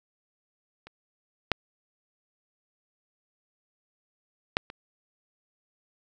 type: clicks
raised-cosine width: 0.3 ms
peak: -29 / -6 / -6 / -24 dBFS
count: 4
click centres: 0.87 / 1.517 / 4.569 / 4.701 s
effects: none